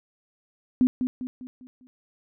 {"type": "tone with echo", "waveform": "sine", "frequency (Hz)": 253.3, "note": "B3", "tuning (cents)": 44, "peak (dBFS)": -15, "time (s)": [0.81, 0.87], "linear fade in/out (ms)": 0, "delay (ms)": 200, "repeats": 5, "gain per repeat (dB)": -7, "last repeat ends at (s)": 1.87, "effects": []}